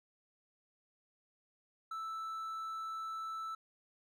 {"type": "tone", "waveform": "triangle", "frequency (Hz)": 1318.5, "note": "E6", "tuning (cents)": 0, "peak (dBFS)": -37, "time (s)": [1.91, 3.55], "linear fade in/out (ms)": 5, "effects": []}